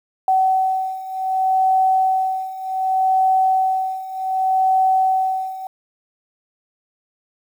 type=beating tone pair; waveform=sine; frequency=757 / 757.66 Hz; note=F#5 / F#5; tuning=+39 / +41 cents; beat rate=0.66 Hz; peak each=-20 / -17 dBFS; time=0.28-5.67 s; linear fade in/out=2 ms; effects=8-bit